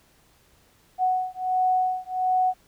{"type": "beating tone pair", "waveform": "sine", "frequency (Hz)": [740, 741.4], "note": ["F#5", "F#5"], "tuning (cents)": [0, 3], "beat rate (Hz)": 1.4, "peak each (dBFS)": -24, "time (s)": [0.98, 2.54], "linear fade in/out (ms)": 50, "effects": ["pink hiss -60 dBFS RMS until 2.67 s"]}